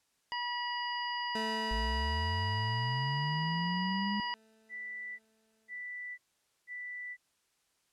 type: harmonic tone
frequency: 968 Hz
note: B5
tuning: 35 cents flat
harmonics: 1 / 2 / 3 / 5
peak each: -36 / -39 / -41 / -43 dBFS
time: 0.32-4.34 s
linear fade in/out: 0 ms
type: tone with exponential decay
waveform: 20% pulse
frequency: 220.3 Hz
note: A3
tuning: 2 cents sharp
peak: -30 dBFS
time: 1.35-5.82 s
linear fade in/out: 2 ms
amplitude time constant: 970 ms
type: linear sweep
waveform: sine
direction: up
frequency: 50.9 to 207.7 Hz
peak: -32 dBFS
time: 1.71-4.2 s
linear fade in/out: 0 ms
type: tone bursts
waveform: sine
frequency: 1975.5 Hz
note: B6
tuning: in tune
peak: -39 dBFS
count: 3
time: 4.69-7.17 s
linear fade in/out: 50 ms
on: 500 ms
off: 490 ms
effects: white hiss -75 dBFS RMS until 7.92 s + low-pass 10000 Hz 12 dB/octave